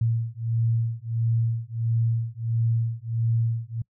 sine beating tone pair, 114.1 / 115.6 Hz, A#2 / A#2, -37 / -14 cents, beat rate 1.5 Hz, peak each -25 dBFS, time 0.01-3.82 s, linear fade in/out 5 ms, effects noise-tail reverb RT60 0.1 s tail -26 dB re dry

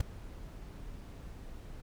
brown noise with ADSR envelope, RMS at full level -22 dBFS, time 0-1.82 s, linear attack 7 ms, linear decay 5 ms, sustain -24 dB, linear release 18 ms, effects none

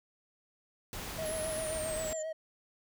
pink noise, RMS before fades -41 dBFS, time 0.93-2.13 s, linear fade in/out 0 ms
triangle tone with vibrato, 631 Hz, D#5, 24 cents sharp, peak -33 dBFS, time 1.18-2.33 s, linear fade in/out 10 ms, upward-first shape sine, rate 7.5 Hz, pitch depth 37 cents each way
sine linear sweep, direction down, 11175 to 7040 Hz, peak -40 dBFS, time 1.25-2.23 s, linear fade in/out 10 ms
effects none

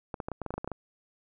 clicks, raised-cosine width 1 ms, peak -20 dBFS, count 12, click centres 0.142 / 0.202 / 0.285 / 0.317 / 0.417 / 0.463 / 0.506 / 0.54 / 0.58 / 0.645 / 0.676 / 0.717 s, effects none

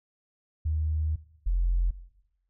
sine tone pair in turn, 77.78 / 43.65 Hz, D#2 / F1, 0 / 0 cents, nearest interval minor seventh, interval 1000 cents, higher first, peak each -24 / -21 dBFS, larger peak second, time 0.65-1.16 / 1.46-1.91 s, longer first, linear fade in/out 10 ms, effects noise-tail reverb RT60 0.9 s tail -17 dB re dry + tanh soft clip ceiling -17 dBFS

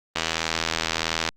click train, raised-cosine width 0.2 ms, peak -5 dBFS, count 93, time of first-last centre 0.16-1.289 s, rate 81.5 Hz, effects Opus 24 kbps

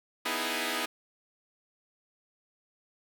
5% pulse chord, E major seventh, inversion second, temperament equal, 246.9 / 311.1 / 329.6 / 415.3 Hz, B3 / D#4 / E4 / G#4, 0 / 0 / 0 / 0 cents, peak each -24 dBFS, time 0.25-0.86 s, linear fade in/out 10 ms, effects none

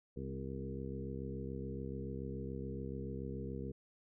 harmonic tone with a mistuned harmonic, 67 Hz, C2, 42 cents sharp, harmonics 1 / 2 / 3 / 4 / 5 / 6 / 7, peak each -46 / -45 / -46 / -49 / -52 / -48 / -49 dBFS, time 0.16-3.72 s, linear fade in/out 10 ms, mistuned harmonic 4, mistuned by -19 cents, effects none

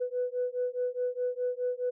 sine beating tone pair, 493.9 / 498.7 Hz, B4 / B4, 0 / +17 cents, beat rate 4.8 Hz, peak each -31 dBFS, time 0-1.91 s, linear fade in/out 20 ms, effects tanh soft clip ceiling -22 dBFS

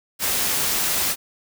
white noise, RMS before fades -22 dBFS, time 0.19-1.16 s, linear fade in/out 50 ms, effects none

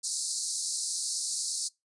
white band-pass noise, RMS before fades -33 dBFS, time 0.03-1.69 s, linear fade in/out 20 ms, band 4100 to 10000 Hz, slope 96 dB/octave, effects noise-tail reverb RT60 0.2 s tail -24 dB re dry + resampled to 24000 Hz

